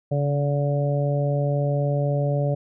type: harmonic tone with a mistuned harmonic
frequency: 143.9 Hz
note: D3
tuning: 35 cents flat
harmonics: 1 / 2 / 3 / 4 / 5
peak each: -21 / -34 / -31 / -26 / -35 dBFS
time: 0.11-2.55 s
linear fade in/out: 10 ms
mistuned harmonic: 1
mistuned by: -26 cents
effects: none